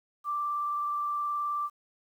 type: tone with vibrato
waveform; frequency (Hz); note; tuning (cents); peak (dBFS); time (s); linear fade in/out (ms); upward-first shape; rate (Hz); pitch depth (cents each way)
sine; 1174.7; D6; 0; -28; 0.24-1.7; 50; square; 19; 9
effects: 10-bit